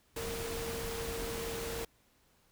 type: tone in noise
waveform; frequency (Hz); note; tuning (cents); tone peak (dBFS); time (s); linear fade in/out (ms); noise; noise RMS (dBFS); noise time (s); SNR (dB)
sine; 460; A#4; -23; -39; 0.16-1.85; 5; pink; -40; 0.16-1.85; -2
effects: pink hiss -69 dBFS RMS until 2.51 s